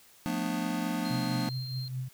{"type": "chord", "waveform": "square", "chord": "B half-diminished seventh", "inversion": "second", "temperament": "just", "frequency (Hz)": [177.8, 222.2, 246.9, 296.3], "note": ["F3", "A3", "B3", "D4"], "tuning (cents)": [31, 17, 0, 15], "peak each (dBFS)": -36, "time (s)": [0.26, 1.49], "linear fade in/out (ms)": 0}
{"type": "tone", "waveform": "triangle", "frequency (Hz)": 4186, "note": "C8", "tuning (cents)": 0, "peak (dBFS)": -39, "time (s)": [1.05, 1.88], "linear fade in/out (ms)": 0}
{"type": "tone with tremolo", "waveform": "sine", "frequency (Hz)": 128.9, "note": "C3", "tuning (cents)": -26, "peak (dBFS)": -30, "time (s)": [1.1, 2.09], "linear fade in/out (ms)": 10, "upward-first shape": "triangle", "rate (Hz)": 4.8, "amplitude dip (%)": 60}
{"effects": ["white hiss -58 dBFS RMS until 2.13 s"]}